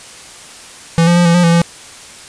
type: tone with pitch steps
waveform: square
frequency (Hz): 166.7 / 173 / 175 / 169.5 / 176.4 / 168.3 / 170.1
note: E3 / F3 / F3 / E3 / F3 / E3 / F3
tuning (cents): +20 / -16 / +4 / +49 / +18 / +36 / -45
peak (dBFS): -8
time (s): 0.98-1.617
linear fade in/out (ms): 0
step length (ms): 91
effects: white hiss -35 dBFS RMS until 2.28 s + resampled to 22050 Hz